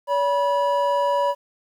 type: tone pair together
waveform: triangle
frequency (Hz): 569.2 / 975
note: C#5 / B5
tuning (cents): +46 / -23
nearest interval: major sixth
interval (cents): 931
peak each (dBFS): -19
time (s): 0.07-1.35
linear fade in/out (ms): 50
effects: 9-bit